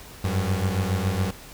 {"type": "beating tone pair", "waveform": "30% pulse", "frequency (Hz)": [91.6, 98.8], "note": ["F#2", "G2"], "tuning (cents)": [-17, 14], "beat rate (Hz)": 7.2, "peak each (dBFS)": [-22, -23], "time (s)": [0.24, 1.31], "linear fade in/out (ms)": 5, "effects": ["added 50 Hz sine -47 dBFS peak until 1.53 s", "pink hiss -44 dBFS RMS until 1.53 s"]}